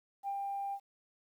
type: tone with ADSR envelope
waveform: sine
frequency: 795 Hz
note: G5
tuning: 24 cents sharp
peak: -32 dBFS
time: 0.23-0.8 s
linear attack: 50 ms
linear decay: 57 ms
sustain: -2 dB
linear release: 67 ms
effects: tanh soft clip ceiling -29 dBFS + 11-bit